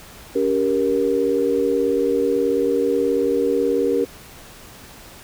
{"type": "chord", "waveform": "sine", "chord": "G diminished", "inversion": "second", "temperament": "just", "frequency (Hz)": [282.2, 392, 470.4], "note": ["Db4", "G4", "Bb4"], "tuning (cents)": [31, 0, 16], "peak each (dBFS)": [-23, -21, -19], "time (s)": [0.35, 4.05], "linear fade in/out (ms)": 10, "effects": ["pink hiss -42 dBFS RMS until 5.23 s"]}